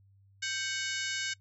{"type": "harmonic tone with a mistuned harmonic", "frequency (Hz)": 740, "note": "F#5", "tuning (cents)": 0, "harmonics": [2, 3, 4, 5, 6, 7, 8, 9, 10], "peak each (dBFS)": [-37, -39, -40, -41, -42, -42, -43, -44, -44], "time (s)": [0.42, 1.34], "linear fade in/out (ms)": 10, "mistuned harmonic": 2, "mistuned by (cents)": 100, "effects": ["noise-tail reverb RT60 0.1 s tail -23 dB re dry", "added 98 Hz sine -59 dBFS peak until 1.4 s"]}